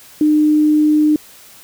sine tone, 303.3 Hz, D#4, 44 cents flat, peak -9 dBFS, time 0.21-1.16 s, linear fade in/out 2 ms, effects white hiss -42 dBFS RMS until 1.63 s

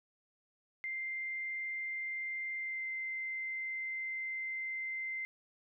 sine tone with pitch glide, 2093 to 2079 Hz, C7 to C7, 0 to -12 cents, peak -36 dBFS, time 0.84-5.25 s, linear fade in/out 0 ms, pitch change -12 cents, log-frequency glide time 2.56-2.88 s, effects none

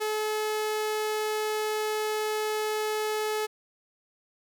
sawtooth tone, 429 Hz, A4, 44 cents flat, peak -23 dBFS, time 0-3.47 s, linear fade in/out 20 ms, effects none

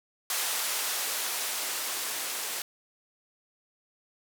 violet noise with band-pass filter sweep, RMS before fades -32 dBFS, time 0.3-2.62 s, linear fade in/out 2 ms, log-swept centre 600 to 350 Hz, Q 0.73, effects none

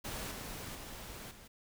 pink noise with level steps, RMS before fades -41 / -44 / -47 / -55 dBFS, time 0.04-1.48 s, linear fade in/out 10 ms, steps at 0.31 / 0.75 / 1.31 s, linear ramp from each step 2 ms, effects none

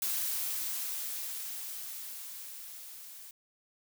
blue noise with level ramp, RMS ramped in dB -32 to -49 dBFS, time 0.02-3.31 s, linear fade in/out 2 ms, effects none

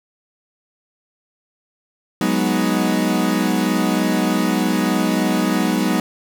40% pulse chord, G# minor seventh, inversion third, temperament equal with one note detuned, 184.46 / 207.7 / 246.9 / 311.1 Hz, F#3 / G#3 / B3 / D#4, -5 / 0 / 0 / 0 cents, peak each -21 dBFS, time 2.21-6 s, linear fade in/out 2 ms, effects none

